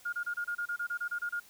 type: tone bursts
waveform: sine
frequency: 1421 Hz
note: F6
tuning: 30 cents sharp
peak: -31 dBFS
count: 13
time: 0.05-1.4 s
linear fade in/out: 10 ms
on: 78 ms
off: 28 ms
effects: white hiss -58 dBFS RMS until 1.49 s